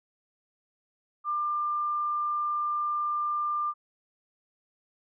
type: tone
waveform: sine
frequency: 1194 Hz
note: D6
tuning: 28 cents sharp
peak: -26 dBFS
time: 1.24-3.74 s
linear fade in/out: 50 ms
effects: none